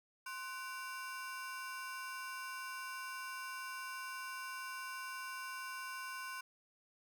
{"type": "ring-modulated tone", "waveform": "35% pulse", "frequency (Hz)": 1273, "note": "D#6", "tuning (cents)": 39, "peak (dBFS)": -38, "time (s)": [0.26, 6.41], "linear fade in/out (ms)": 5, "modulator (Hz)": 224, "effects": []}